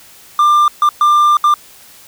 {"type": "tone bursts at uneven times", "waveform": "triangle", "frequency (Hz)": 1192, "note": "D6", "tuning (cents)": 25, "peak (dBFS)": -5, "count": 4, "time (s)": [[0.39, 0.68], [0.82, 0.89], [1.01, 1.37], [1.44, 1.54]], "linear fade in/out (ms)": 2, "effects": ["white hiss -41 dBFS RMS until 2.07 s"]}